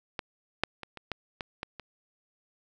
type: clicks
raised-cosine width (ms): 0.3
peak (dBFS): -16 / -8 / -23 / -26 / -16 / -18 / -18 / -25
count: 8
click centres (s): 0.192 / 0.636 / 0.833 / 0.973 / 1.117 / 1.408 / 1.631 / 1.797
effects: none